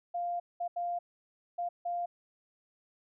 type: tone bursts at uneven times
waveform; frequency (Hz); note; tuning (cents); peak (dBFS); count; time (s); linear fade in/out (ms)
sine; 698.5; F5; 0; -31; 5; 0.14-0.4 / 0.6-0.68 / 0.76-0.99 / 1.58-1.69 / 1.85-2.06; 10
effects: none